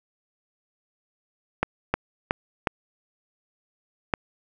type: clicks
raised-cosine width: 0.5 ms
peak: -6 dBFS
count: 5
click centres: 1.63 / 1.94 / 2.309 / 2.672 / 4.138 s
effects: none